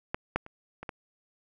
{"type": "clicks", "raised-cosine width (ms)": 0.5, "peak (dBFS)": [-14, -11, -30, -25, -20], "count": 5, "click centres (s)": [0.145, 0.36, 0.464, 0.83, 0.892], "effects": []}